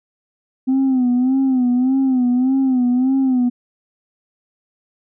sine tone with vibrato, 256.7 Hz, C4, 33 cents flat, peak -11 dBFS, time 0.67-3.5 s, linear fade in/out 20 ms, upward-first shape sine, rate 1.7 Hz, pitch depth 82 cents each way, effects tanh soft clip ceiling -11 dBFS

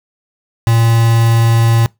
triangle tone with quantisation, 114.9 Hz, A#2, 25 cents flat, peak -6 dBFS, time 0.67-1.86 s, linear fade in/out 0 ms, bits 3, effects noise-tail reverb RT60 0.2 s tail -24 dB re dry

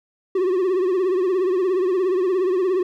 triangle tone with vibrato, 370 Hz, F#4, in tune, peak -15 dBFS, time 0.35-2.83 s, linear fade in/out 5 ms, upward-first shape triangle, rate 17 Hz, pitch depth 110 cents each way, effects none

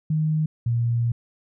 sine tone pair in turn, 155.56 / 117.88 Hz, D#3 / A#2, 0 / +20 cents, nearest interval perfect fourth, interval 480 cents, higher first, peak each -19 dBFS, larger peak neither, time 0.1-0.46 / 0.66-1.12 s, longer second, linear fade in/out 5 ms, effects none

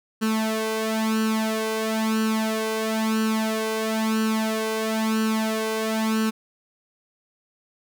sawtooth tone with flanger, 220 Hz, A3, in tune, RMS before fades -24 dBFS, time 0.21-6.31 s, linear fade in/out 20 ms, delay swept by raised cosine 0.69 to 1.99 ms, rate 1 Hz, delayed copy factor +0.8, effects none

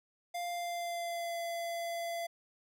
square tone with pitch glide, 698.5 to 679.8 Hz, F5 to F5, 0 to -47 cents, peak -36 dBFS, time 0.34-2.27 s, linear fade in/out 10 ms, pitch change -47 cents, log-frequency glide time 0.48-1.39 s, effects none

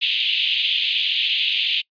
pink band-pass noise, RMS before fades -21 dBFS, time 0.01-1.82 s, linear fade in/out 20 ms, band 2700 to 3600 Hz, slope 48 dB/octave, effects noise-tail reverb RT60 0.1 s tail -25 dB re dry + resampled to 11025 Hz

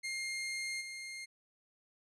sawtooth tone with level steps, 2122 Hz, C7, 24 cents sharp, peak -33 / -39 dBFS, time 0.03-1.26 s, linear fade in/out 20 ms, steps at 0.8 s, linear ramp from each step 20 ms, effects resampled to 24000 Hz

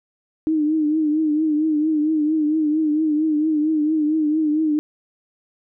sine tone with vibrato, 307.6 Hz, D#4, 20 cents flat, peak -16 dBFS, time 0.47-4.79 s, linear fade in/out 0 ms, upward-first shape triangle, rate 4.4 Hz, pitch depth 73 cents each way, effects none

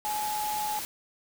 sine tone in noise, 845 Hz, G#5, 30 cents sharp, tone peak -29 dBFS, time 0.05-0.79 s, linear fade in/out 0 ms, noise white, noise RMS -36 dBFS, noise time 0.05-0.85 s, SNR +4 dB, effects none

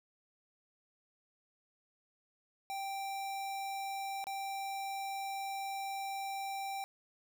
square tone with dropouts, 784 Hz, G5, in tune, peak -38 dBFS, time 2.7-6.84 s, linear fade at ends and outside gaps 0 ms, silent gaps 4.241-4.269 s, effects none

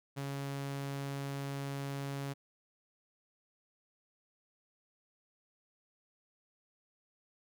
sawtooth tone, 139.1 Hz, C#3, 6 cents sharp, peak -33 dBFS, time 0.16-2.34 s, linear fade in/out 20 ms, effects none

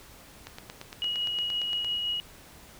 click train, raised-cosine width 0.2 ms, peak -22 dBFS, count 13, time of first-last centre 0.47-1.846 s, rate 8.72 Hz
sine tone with tremolo, 2900 Hz, F#7, 35 cents flat, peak -26 dBFS, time 1.02-2.2 s, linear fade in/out 0 ms, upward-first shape triangle, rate 5.8 Hz, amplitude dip 30%
effects pink hiss -51 dBFS RMS until 2.79 s

